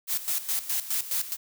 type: noise with tremolo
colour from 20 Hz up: blue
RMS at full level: -27 dBFS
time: 0.07-1.37 s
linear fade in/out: 50 ms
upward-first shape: square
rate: 4.8 Hz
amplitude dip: 75%
effects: none